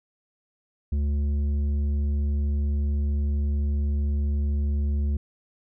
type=tone with tanh clipping; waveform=sine; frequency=72.2 Hz; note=D2; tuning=29 cents flat; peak=-23 dBFS; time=0.92-5.17 s; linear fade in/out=5 ms; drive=8 dB; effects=none